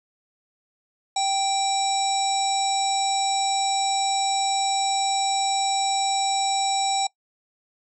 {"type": "harmonic tone", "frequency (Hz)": 782, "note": "G5", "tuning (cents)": -4, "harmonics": [1, 3, 5, 7, 9, 10], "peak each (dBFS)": [-22, -37, -28, -35, -37, -31], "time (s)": [1.16, 7.07], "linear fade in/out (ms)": 5, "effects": ["noise-tail reverb RT60 0.1 s tail -20 dB re dry"]}